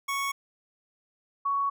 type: tone pair in turn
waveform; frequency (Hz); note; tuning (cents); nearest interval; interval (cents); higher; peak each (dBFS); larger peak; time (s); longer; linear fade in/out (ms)
25% pulse / sine; 1108.7 / 1117.1; C#6 / C#6; 0 / +13; unison; 13; second; -24; neither; 0.08-0.32 / 1.45-1.7; second; 10
effects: none